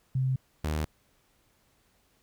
sine / sawtooth tone pair in turn, 130.81 / 76.89 Hz, C3 / D#2, 0 / -20 cents, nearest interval major sixth, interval 920 cents, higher first, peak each -24 dBFS, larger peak neither, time 0.15-0.36 / 0.64-0.85 s, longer neither, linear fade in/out 5 ms, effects pink hiss -68 dBFS RMS until 2.22 s

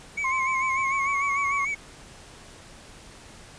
triangle tone with vibrato, 2217 Hz, C#7, in tune, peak -24 dBFS, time 0.17-1.75 s, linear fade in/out 10 ms, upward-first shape sine, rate 6.7 Hz, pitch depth 69 cents each way
sine tone with pitch glide, 1050 to 1118.9 Hz, C6 to C#6, +6 to +16 cents, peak -25 dBFS, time 0.24-1.65 s, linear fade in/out 5 ms, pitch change +110 cents, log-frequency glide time 0.69-1.18 s
effects pink hiss -47 dBFS RMS until 3.58 s + resampled to 22050 Hz

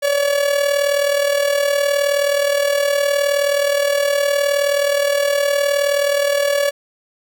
45% pulse tone with amplitude modulation, 569 Hz, C#5, 45 cents sharp, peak -12 dBFS, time 0.02-6.71 s, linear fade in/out 20 ms, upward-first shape sine, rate 39.2 Hz, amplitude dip 60%, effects none

